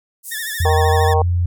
pink band-pass noise, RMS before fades -31 dBFS, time 0.23-0.66 s, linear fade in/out 50 ms, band 8200 to 16000 Hz, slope 24 dB/octave
sawtooth tone with vibrato, 1777 Hz, A6, 17 cents sharp, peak -21 dBFS, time 0.31-1.14 s, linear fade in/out 10 ms, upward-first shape sine, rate 13 Hz, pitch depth 84 cents each way
sine tone with pitch glide, 85.4 to 87.75 Hz, F2 to F2, -38 to +9 cents, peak -14 dBFS, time 0.6-1.46 s, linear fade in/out 5 ms, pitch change +47 cents, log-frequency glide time 0.82-1.04 s
harmonic tone, 155.56 Hz, D#3, in tune, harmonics 3 / 4 / 5 / 6 / 7, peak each -18 / -26 / -18 / -24 / -26 dBFS, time 0.65-1.22 s, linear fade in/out 2 ms
effects none

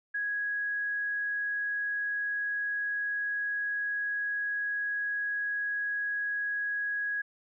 sine tone, 1661.2 Hz, G#6, in tune, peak -29 dBFS, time 0.14-7.22 s, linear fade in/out 10 ms, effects none

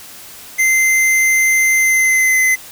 square tone with pitch glide, 2076 to 2044 Hz, C7 to C7, -14 to -41 cents, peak -11 dBFS, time 0.58-2.56 s, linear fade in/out 20 ms, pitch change -27 cents, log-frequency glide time 1.77-2.38 s, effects white hiss -36 dBFS RMS until 2.71 s

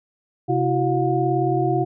sine tone cluster, 132 / 333.5 / 371.8 / 717 Hz, C3 / E4 / F#4 / F5, +16 / +20 / +8 / +45 cents, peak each -23 dBFS, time 0.48-1.85 s, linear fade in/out 20 ms, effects none

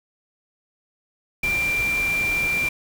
sine tone in noise, 2367 Hz, D7, 13 cents sharp, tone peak -20 dBFS, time 1.43-2.69 s, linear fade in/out 5 ms, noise pink, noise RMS -32 dBFS, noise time 1.43-2.69 s, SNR +9 dB, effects none

